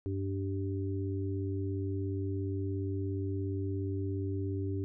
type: harmonic tone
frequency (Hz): 97.1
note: G2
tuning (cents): -16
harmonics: 1 / 3 / 4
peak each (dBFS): -33 / -38 / -39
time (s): 0.06-4.84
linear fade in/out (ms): 0
effects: none